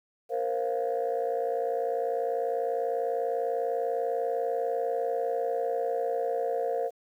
sine chord, Bb suspended second, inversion none, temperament equal with one note detuned, 466.2 / 526.3 / 698.5 Hz, Bb4 / C5 / F5, 0 / +10 / 0 cents, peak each -29 / -30 / -31 dBFS, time 0.29-6.91 s, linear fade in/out 50 ms, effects tanh soft clip ceiling -20 dBFS + 10-bit

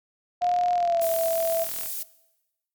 sine tone with pitch glide, 712 to 660.5 Hz, F5 to E5, +33 to +3 cents, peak -20 dBFS, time 0.41-1.65 s, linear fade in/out 20 ms, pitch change -130 cents, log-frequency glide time 0.74-1.07 s
click train, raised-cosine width 0.2 ms, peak -21 dBFS, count 61, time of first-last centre 0.42-1.859 s, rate 41.7 Hz
violet noise, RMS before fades -31 dBFS, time 1.01-2.03 s, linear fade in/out 5 ms
effects noise-tail reverb RT60 1.0 s tail -19 dB re dry + MP3 96 kbps

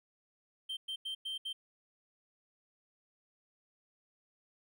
triangle tone bursts at uneven times, 3136 Hz, G7, in tune, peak -35 dBFS, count 5, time 0.69-0.77 / 0.88-0.96 / 1.05-1.15 / 1.25-1.38 / 1.45-1.53 s, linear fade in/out 10 ms, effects none

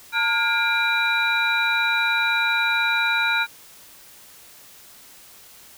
sine tone cluster, 904 / 1420 / 1630 / 2379 / 3898 Hz, A5 / F6 / G#6 / D7 / B7, +47 / +28 / -33 / +22 / -23 cents, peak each -27 / -22 / -29 / -23 / -27 dBFS, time 0.12-3.47 s, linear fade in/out 50 ms, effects white hiss -47 dBFS RMS until 5.77 s

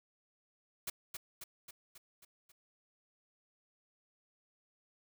white noise with echo, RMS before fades -39 dBFS, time 0.87-0.9 s, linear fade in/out 5 ms, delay 270 ms, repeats 6, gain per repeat -4 dB, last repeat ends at 2.52 s, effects none

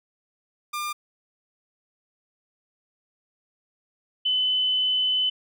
sawtooth / sine tone pair in turn, 1199 / 3021 Hz, D6 / F#7, +36 / +35 cents, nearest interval octave + major third, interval 1599 cents, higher second, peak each -24 / -20 dBFS, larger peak second, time 0.73-0.93 / 4.25-5.3 s, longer second, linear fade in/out 10 ms, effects none

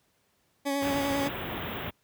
20% pulse tone with vibrato, 279.3 Hz, C#4, 13 cents sharp, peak -22 dBFS, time 0.65-1.29 s, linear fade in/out 20 ms, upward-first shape sine, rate 10 Hz, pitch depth 22 cents each way
pink band-stop noise, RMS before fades -34 dBFS, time 0.81-1.91 s, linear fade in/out 20 ms, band 3600 to 14000 Hz, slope 96 dB/octave
effects pink hiss -70 dBFS RMS until 2.03 s + high-pass 80 Hz 12 dB/octave

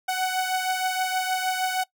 sawtooth beating tone pair, 744 / 750.4 Hz, F#5 / F#5, +9 / +24 cents, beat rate 6.4 Hz, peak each -21 / -26 dBFS, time 0.08-1.84 s, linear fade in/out 10 ms, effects noise-tail reverb RT60 0.1 s tail -21 dB re dry

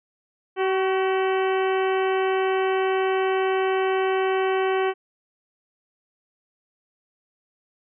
harmonic tone with a mistuned harmonic, 380.6 Hz, F#4, 49 cents sharp, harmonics 1 / 2 / 3 / 4 / 5 / 6 / 7 / 8, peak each -21 / -27 / -31 / -33 / -35 / -37 / -38 / -39 dBFS, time 0.56-4.94 s, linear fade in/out 50 ms, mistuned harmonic 3, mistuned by -34 cents, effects none

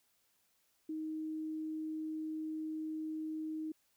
sine tone, 313.4 Hz, D#4, 13 cents sharp, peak -37 dBFS, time 0.89-3.72 s, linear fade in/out 5 ms, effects white hiss -75 dBFS RMS until 3.96 s

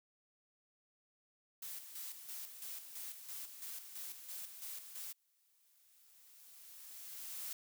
blue noise with tremolo, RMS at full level -46 dBFS, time 1.62-5.13 s, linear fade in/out 5 ms, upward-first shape square, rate 3 Hz, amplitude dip 55%
blue noise with exponential growth, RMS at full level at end -43 dBFS, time 4.9-7.53 s, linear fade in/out 2 ms, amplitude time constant 570 ms
effects none

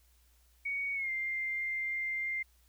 sine tone with pitch glide, 2237 to 2099 Hz, C#7 to C7, +15 to +5 cents, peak -32 dBFS, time 0.65-2.43 s, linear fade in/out 10 ms, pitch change -110 cents, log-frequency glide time 0.94-1.1 s, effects added 60 Hz sine -64 dBFS peak until 2.68 s + white hiss -70 dBFS RMS until 2.68 s

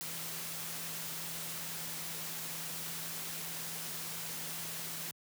sine tone in noise, 163.8 Hz, E3, 11 cents flat, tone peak -51 dBFS, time 0.01-5.11 s, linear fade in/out 0 ms, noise white, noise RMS -41 dBFS, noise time 0.01-5.11 s, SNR -13 dB, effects high-pass 100 Hz 12 dB/octave

